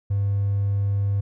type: tone with hard clipping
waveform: triangle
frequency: 100 Hz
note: G2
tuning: 35 cents sharp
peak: -20 dBFS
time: 0.1-1.21 s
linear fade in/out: 10 ms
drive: 4 dB
effects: none